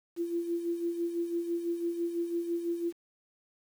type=tone with tremolo; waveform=sine; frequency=341.2 Hz; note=F4; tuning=40 cents flat; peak=-27 dBFS; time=0.16-2.93 s; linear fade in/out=50 ms; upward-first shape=sine; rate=6 Hz; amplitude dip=60%; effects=9-bit